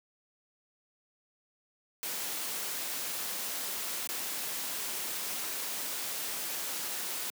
white noise with dropouts, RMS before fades -36 dBFS, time 2.03-7.3 s, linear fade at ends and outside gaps 0 ms, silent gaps 4.072-4.09 s, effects high-pass 200 Hz 12 dB/octave

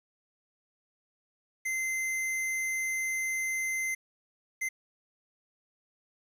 square tone bursts at uneven times, 2072 Hz, C7, 17 cents flat, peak -30 dBFS, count 2, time 1.65-3.95 / 4.61-4.69 s, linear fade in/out 10 ms, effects resampled to 32000 Hz + 10-bit

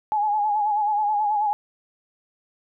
sine tone with vibrato, 839 Hz, G#5, 17 cents sharp, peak -19 dBFS, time 0.12-1.53 s, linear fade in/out 0 ms, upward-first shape sine, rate 9.3 Hz, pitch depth 54 cents each way, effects none

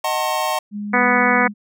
square chord, D# diminished seventh, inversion none, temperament just, 622.3 / 746.7 / 896 / 1075.3 Hz, D#5 / F#5 / A5 / C6, 0 / +16 / +31 / +47 cents, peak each -25 dBFS, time 0.04-0.59 s, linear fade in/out 5 ms
sine tone, 206.4 Hz, G#3, 10 cents flat, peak -24 dBFS, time 0.71-1.54 s, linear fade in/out 50 ms
harmonic tone, 246.9 Hz, B3, in tune, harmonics 1 / 2 / 3 / 4 / 5 / 6 / 7 / 8 / 9, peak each -22 / -22 / -22 / -22 / -22 / -22 / -22 / -22 / -22 dBFS, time 0.93-1.48 s, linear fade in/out 10 ms
effects none

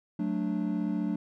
triangle chord, D major, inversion first, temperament equal, 185 / 220 / 293.7 Hz, F#3 / A3 / D4, 0 / 0 / 0 cents, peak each -30 dBFS, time 0.19-1.16 s, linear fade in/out 5 ms, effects none

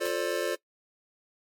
square chord, D minor seventh, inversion first, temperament just, 352.4 / 440.5 / 528.6 / 587.3 Hz, F4 / A4 / C5 / D5, +16 / +2 / +18 / 0 cents, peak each -34 dBFS, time 0-0.56 s, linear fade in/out 20 ms
white noise with exponential decay, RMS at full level -36 dBFS, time 0.05-0.21 s, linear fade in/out 5 ms, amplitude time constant 33 ms
effects noise-tail reverb RT60 0.1 s tail -21 dB re dry + AAC 64 kbps

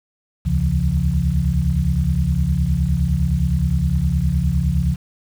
sine tone cluster, 67.3 / 77 / 135.6 / 171.1 Hz, C2 / D#2 / C#3 / F3, +49 / -17 / -38 / -35 cents, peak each -21 dBFS, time 0.45-4.96 s, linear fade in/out 20 ms, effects 7-bit

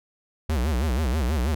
square tone with vibrato, 69.3 Hz, C#2, in tune, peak -22 dBFS, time 0.49-1.55 s, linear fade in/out 5 ms, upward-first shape sine, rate 6.2 Hz, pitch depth 270 cents each way, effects none

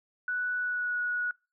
sine tone with pitch glide, 1480 to 1461.3 Hz, F#6 to F#6, 0 to -22 cents, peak -28 dBFS, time 0.28-1.31 s, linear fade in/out 2 ms, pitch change -22 cents, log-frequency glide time 0.57-0.96 s, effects noise-tail reverb RT60 0.3 s tail -25 dB re dry

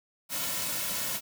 white noise with comb filter, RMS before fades -32 dBFS, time 0.29-1.21 s, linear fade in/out 50 ms, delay 2.5 ms, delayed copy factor -0.55, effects none

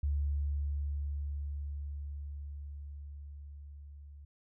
sine tone with level ramp, 71.9 Hz, D2, 36 cents flat, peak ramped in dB -28 to -48 dBFS, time 0.03-4.25 s, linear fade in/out 5 ms, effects none

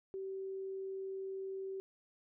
sine tone, 384.8 Hz, G4, 32 cents flat, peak -39 dBFS, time 0.14-1.8 s, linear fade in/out 0 ms, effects none

